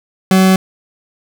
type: tone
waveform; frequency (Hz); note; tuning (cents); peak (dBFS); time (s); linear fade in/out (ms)
40% pulse; 188.6; F#3; +33; -6; 0.31-0.56; 2
effects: none